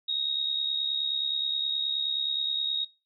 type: tone with amplitude modulation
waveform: sine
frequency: 3756 Hz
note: A#7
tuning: 12 cents sharp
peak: -23 dBFS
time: 0.08-2.85 s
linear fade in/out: 10 ms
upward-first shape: sine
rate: 69.5 Hz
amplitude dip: 60%
effects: noise-tail reverb RT60 0.3 s tail -22 dB re dry